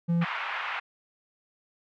triangle tone, 170 Hz, F3, 46 cents flat, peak -20 dBFS, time 0.08-0.25 s, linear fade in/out 20 ms
pink band-pass noise, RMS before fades -33 dBFS, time 0.21-0.8 s, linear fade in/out 10 ms, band 930 to 2600 Hz, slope 24 dB/octave
effects none

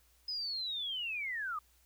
sine linear sweep, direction down, 5080 to 1174.7 Hz, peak -35 dBFS, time 0.28-1.59 s, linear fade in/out 5 ms, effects added 60 Hz sine -68 dBFS peak until 1.85 s + white hiss -69 dBFS RMS until 1.85 s

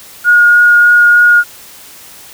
sine tone with vibrato, 1436 Hz, F6, 48 cents sharp, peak -3 dBFS, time 0.24-1.44 s, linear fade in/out 50 ms, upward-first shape triangle, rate 3.3 Hz, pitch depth 9 cents each way, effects white hiss -35 dBFS RMS until 2.33 s

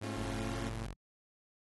sawtooth tone with pitch glide, 105.1 to 112.64 Hz, G#2 to A2, +21 to +41 cents, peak -36 dBFS, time 0.01-0.87 s, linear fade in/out 10 ms, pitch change +120 cents, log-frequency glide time 0.17-0.56 s
sawtooth chord, A augmented, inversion none, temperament equal with one note detuned, 220 / 271.9 / 349.2 Hz, A3 / C#4 / E#4, 0 / -33 / 0 cents, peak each -41 / -38 / -41 dBFS, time 0.03-0.69 s, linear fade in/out 5 ms
sawtooth tone, 46.25 Hz, F#1, in tune, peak -37 dBFS, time 0.16-0.94 s, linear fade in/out 20 ms
effects AAC 32 kbps

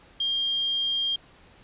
sine tone, 3209 Hz, G7, 40 cents sharp, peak -23 dBFS, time 0.2-1.16 s, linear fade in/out 5 ms, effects pink hiss -54 dBFS RMS until 1.63 s + resampled to 8000 Hz

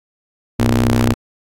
sawtooth ring-modulated tone, 63 Hz, B1, 35 cents sharp, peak -5 dBFS, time 0.59-1.14 s, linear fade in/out 10 ms, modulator 172 Hz, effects AAC 48 kbps

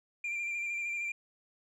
sine tone with vibrato, 2377 Hz, D7, 20 cents sharp, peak -30 dBFS, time 0.24-1.12 s, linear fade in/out 5 ms, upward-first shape square, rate 13 Hz, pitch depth 20 cents each way, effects tanh soft clip ceiling -32 dBFS

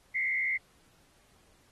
sine tone with frequency modulation, 2093 Hz, C7, in tune, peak -27 dBFS, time 0.14-0.58 s, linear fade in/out 20 ms, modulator 70.2 Hz, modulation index 1.3, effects pink hiss -65 dBFS RMS until 1.71 s + AAC 32 kbps

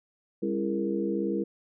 sine tone cluster, 200.6 / 274.5 / 335.6 / 413.3 / 466.5 Hz, G3 / C#4 / E4 / G#4 / A#4, +40 / -17 / +31 / -8 / +1 cents, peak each -31 / -36 / -30 / -36 / -33 dBFS, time 0.42-1.44 s, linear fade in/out 10 ms, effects none

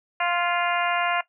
harmonic tone with a mistuned harmonic, 349.2 Hz, F4, in tune, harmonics 2 / 3 / 4 / 5 / 6 / 7 / 8, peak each -26 / -28 / -29 / -30 / -31 / -31 / -32 dBFS, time 0.2-1.21 s, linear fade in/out 5 ms, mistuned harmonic 5, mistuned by -17 cents, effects noise-tail reverb RT60 0.1 s tail -17 dB re dry

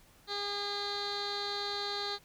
15% pulse tone with low-pass filter, 406.5 Hz, G#4, 37 cents flat, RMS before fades -36 dBFS, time 0.27-2.19 s, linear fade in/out 50 ms, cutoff 4200 Hz, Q 6.2, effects pink hiss -62 dBFS RMS until 2.24 s

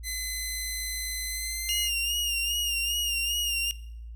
10% pulse tone with pitch glide, 2033 to 2081 Hz, B6 to C7, +50 to -10 cents, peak -22 dBFS, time 0.03-1.9 s, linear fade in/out 50 ms, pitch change +40 cents, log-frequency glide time 1.26-1.7 s
sawtooth tone with vibrato, 2826 Hz, F7, 20 cents sharp, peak -23 dBFS, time 1.69-3.71 s, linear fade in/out 0 ms, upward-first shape sine, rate 2.5 Hz, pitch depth 45 cents each way
effects noise-tail reverb RT60 0.7 s tail -20 dB re dry + added 57 Hz sine -38 dBFS peak until 4.15 s

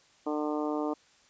harmonic tone, 150.5 Hz, D3, 43 cents sharp, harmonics 2 / 3 / 4 / 5 / 6 / 7 / 8, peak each -31 / -35 / -37 / -39 / -41 / -42 / -43 dBFS, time 0.26-0.94 s, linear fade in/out 10 ms, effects white hiss -62 dBFS RMS until 1.29 s + resampled to 16000 Hz

